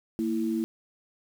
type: tone pair together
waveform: sine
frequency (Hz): 227 / 329.6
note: A#3 / E4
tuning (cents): -46 / 0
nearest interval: tritone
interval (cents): 646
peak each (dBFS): -28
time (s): 0.19-0.64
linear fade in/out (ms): 0
effects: 8-bit